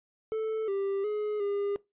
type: tone with pitch steps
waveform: triangle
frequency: 439.3 / 394 / 421.3 / 404.1 Hz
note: A4 / G4 / G#4 / G#4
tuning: -3 / +9 / +25 / -47 cents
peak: -26 dBFS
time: 0.32-1.76 s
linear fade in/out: 0 ms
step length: 360 ms
effects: noise-tail reverb RT60 0.2 s tail -20 dB re dry + resampled to 8000 Hz